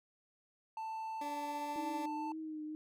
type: tone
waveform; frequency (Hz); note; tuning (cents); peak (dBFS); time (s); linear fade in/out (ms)
triangle; 886; A5; +12; -37; 0.77-2.32; 2
type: tone with pitch glide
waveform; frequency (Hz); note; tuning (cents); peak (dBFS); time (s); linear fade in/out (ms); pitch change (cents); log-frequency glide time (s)
20% pulse; 289.4 to 291.4; D4 to D4; -25 to -13; -38; 1.21-2.06; 5; +12; 1.43-1.74
type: tone with vibrato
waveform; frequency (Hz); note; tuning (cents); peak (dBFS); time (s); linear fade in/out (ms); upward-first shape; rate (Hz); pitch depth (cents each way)
sine; 311.1; D#4; 0; -40; 1.76-2.75; 0; triangle; 2; 39
effects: none

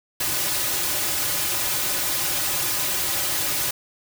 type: noise with comb filter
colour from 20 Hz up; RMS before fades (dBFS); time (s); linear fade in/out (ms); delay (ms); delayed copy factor
white; -24; 0.2-3.71; 5; 4.4; -0.9
effects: none

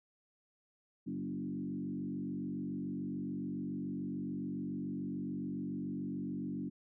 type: tone with frequency modulation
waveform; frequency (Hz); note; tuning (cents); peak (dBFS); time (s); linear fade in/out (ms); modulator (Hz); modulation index
sine; 236.3; A#3; +24; -36; 1.06-6.7; 20; 47; 1.6
effects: none

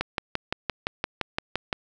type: click train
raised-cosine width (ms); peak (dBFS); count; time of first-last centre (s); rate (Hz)
0.3; -9; 11; 0.01-1.728; 5.82
effects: none

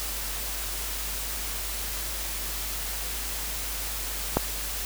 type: click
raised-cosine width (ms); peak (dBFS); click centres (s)
1; -6; 4.37
effects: added 50 Hz sine -36 dBFS peak until 4.85 s + white hiss -33 dBFS RMS until 4.85 s

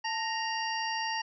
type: harmonic tone with a mistuned harmonic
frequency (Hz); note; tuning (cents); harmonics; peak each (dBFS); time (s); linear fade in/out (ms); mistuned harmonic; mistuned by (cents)
932.3; A#5; 0; 1 / 2 / 3 / 5 / 6; -33 / -36 / -38 / -40 / -41; 0.04-1.22; 10; 1; -85
effects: none

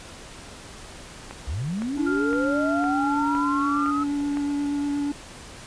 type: click train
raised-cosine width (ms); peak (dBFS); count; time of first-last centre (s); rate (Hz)
0.5; -20; 7; 1.31-4.371; 1.96
type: linear sweep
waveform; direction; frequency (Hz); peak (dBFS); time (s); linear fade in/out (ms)
sine; up; 55.2 to 1303; -25; 1.47-4.04; 10
type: tone with vibrato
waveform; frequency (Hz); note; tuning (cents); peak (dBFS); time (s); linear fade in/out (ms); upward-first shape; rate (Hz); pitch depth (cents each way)
triangle; 287; D4; -40; -21; 1.97-5.12; 5; sine; 8.4; 10
type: tone with pitch glide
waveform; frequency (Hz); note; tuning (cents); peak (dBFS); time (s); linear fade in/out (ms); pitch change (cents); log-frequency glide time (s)
sine; 1396.9 to 1372.1; F6 to F6; 0 to -31; -27; 2.06-3.91; 10; -31; 2.22-3.31
effects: pink hiss -42 dBFS RMS until 5.66 s + resampled to 22050 Hz

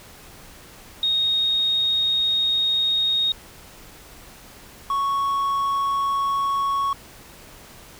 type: tone pair in turn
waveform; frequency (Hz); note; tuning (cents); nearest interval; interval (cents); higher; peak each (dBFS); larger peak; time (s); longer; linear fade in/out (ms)
sine / triangle; 3729 / 1108.6; A#7 / C#6; 0 / 0; octave + major sixth; 2100; first; -18; neither; 1.03-3.32 / 4.9-6.93; first; 2
effects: pink hiss -45 dBFS RMS until 7.99 s

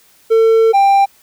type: tone pair in turn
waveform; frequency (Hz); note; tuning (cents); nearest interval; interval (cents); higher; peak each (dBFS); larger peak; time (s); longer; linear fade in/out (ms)
triangle; 450 / 791; A4 / G5; +39 / +15; minor seventh; 976; second; -5; neither; 0.3-0.73 / 0.73-1.06; first; 20
effects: white hiss -50 dBFS RMS until 1.22 s

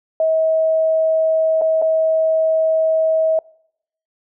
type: tone with dropouts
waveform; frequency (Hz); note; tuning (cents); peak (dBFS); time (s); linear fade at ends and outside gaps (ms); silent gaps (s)
sine; 640; D#5; +49; -13; 0.2-3.39; 2; 1.613-1.618 / 1.817-1.822
effects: noise-tail reverb RT60 0.7 s tail -23 dB re dry

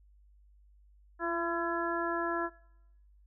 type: harmonic tone with a mistuned harmonic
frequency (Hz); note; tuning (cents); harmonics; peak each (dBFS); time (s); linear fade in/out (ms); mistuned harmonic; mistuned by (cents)
337.4; E4; +40; 1 / 2 / 3 / 4 / 5; -35 / -37 / -37 / -37 / -37; 1.19-2.5; 50; 1; +17
effects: noise-tail reverb RT60 1.0 s tail -24 dB re dry + added 50 Hz sine -58 dBFS peak until 3.26 s

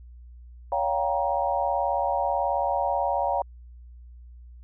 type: chord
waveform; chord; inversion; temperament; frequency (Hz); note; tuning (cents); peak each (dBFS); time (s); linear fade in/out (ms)
sine; G half-diminished seventh; second; just; 564.5 / 705.6 / 784 / 940.8; Db5 / F5 / G5 / Bb5; +31 / +18 / 0 / +16; -28; 0.72-3.42; 2
effects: added 60 Hz sine -43 dBFS peak until 4.63 s

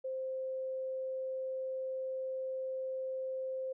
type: tone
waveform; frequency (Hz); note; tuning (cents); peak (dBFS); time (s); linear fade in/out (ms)
sine; 523.3; C5; 0; -35; 0.04-3.73; 10
effects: none

